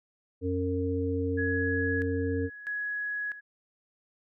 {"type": "harmonic tone", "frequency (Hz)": 91.5, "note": "F#2", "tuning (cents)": -19, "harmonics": [1, 3, 5], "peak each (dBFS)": [-31, -31, -31], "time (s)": [0.41, 2.5], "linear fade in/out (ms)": 50}
{"type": "tone with tremolo", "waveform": "sine", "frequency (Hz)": 1676, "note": "G#6", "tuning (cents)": 15, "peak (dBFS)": -30, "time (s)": [1.37, 3.41], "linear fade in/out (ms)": 20, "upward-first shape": "square", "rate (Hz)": 0.77, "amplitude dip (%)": 75}
{"effects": []}